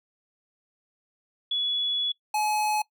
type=tone pair in turn; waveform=sine / square; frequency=3397 / 849.2 Hz; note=G#7 / G#5; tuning=+38 / +38 cents; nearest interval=2 octaves; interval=2400 cents; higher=first; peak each=-24 dBFS; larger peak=neither; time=1.51-2.12 / 2.34-2.82 s; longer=first; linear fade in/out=5 ms; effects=noise-tail reverb RT60 0.1 s tail -21 dB re dry